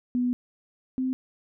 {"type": "tone pair in turn", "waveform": "sine", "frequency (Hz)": [246.9, 258.7], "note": ["B3", "C4"], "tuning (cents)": [0, -19], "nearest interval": "minor second", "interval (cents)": 81, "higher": "second", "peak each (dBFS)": [-22, -24], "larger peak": "first", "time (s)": [[0.15, 0.33], [0.98, 1.13]], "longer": "first", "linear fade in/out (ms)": 0, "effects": []}